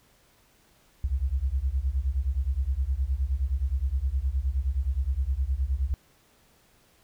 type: beating tone pair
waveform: sine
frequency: 61.74 / 71.34 Hz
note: B1 / D2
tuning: 0 / -50 cents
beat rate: 9.6 Hz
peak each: -27 dBFS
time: 1.04-5.94 s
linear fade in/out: 0 ms
effects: pink hiss -62 dBFS RMS until 7.03 s